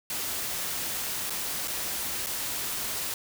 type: noise with dropouts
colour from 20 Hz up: white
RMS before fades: -32 dBFS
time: 0.1-3.14 s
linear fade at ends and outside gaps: 2 ms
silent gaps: 1.298-1.304 / 1.676-1.68 / 2.263-2.268 s
effects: none